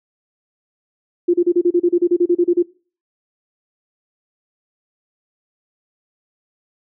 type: tone bursts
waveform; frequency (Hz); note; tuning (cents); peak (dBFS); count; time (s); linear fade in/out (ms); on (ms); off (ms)
sine; 350; F4; +4; -10; 15; 1.28-2.627; 10; 59; 33
effects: noise-tail reverb RT60 0.4 s tail -22 dB re dry